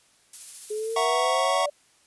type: noise with tremolo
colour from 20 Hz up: violet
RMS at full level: -35 dBFS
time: 0.33-1.05 s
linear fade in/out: 5 ms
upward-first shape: sine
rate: 14 Hz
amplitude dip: 25%
type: exponential sweep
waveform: sine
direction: up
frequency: 420 to 589 Hz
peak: -27 dBFS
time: 0.7-1.7 s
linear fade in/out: 10 ms
type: chord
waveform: square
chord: F# dominant seventh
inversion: third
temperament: equal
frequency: 659.3 / 740 / 932.3 / 1108.7 Hz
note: E5 / F#5 / A#5 / C#6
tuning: 0 / 0 / 0 / 0 cents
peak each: -28 / -28 / -31 / -27 dBFS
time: 0.96-1.66 s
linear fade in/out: 5 ms
effects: white hiss -61 dBFS RMS until 2.06 s + resampled to 24000 Hz